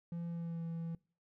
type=tone with pitch glide; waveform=triangle; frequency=170 to 166.12 Hz; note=F3 to E3; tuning=-46 to +14 cents; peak=-36 dBFS; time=0.12-0.95 s; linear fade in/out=2 ms; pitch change=-40 cents; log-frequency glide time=0.27-0.63 s; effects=noise-tail reverb RT60 0.4 s tail -24 dB re dry